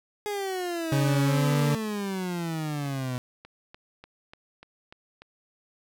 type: exponential sweep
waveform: 30% pulse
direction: down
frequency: 420.1 to 123.47 Hz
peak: -26 dBFS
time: 0.26-3.18 s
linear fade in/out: 0 ms
type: tone with pitch glide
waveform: 40% pulse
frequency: 138.59 to 145.14 Hz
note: C#3 to D3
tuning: 0 to -20 cents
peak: -21 dBFS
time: 0.92-1.75 s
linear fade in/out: 2 ms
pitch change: +80 cents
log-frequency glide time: 1.2-1.46 s
type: click train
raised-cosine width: 0.3 ms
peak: -29 dBFS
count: 9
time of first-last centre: 2.86-5.22 s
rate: 3.39 Hz
effects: none